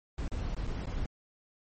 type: noise with dropouts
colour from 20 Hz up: brown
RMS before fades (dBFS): -34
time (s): 0.18-1.06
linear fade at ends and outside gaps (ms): 2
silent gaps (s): 0.28-0.316 / 0.548-0.565 / 0.67-0.674 / 0.858-0.869
effects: MP3 32 kbps